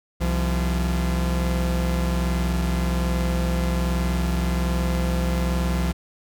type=tone pair together; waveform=45% pulse; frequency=64.3 / 171.66 Hz; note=C2 / F3; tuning=-30 / -30 cents; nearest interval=octave + perfect fourth; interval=1700 cents; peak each=-22 / -25 dBFS; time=0.2-5.93 s; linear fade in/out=20 ms; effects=none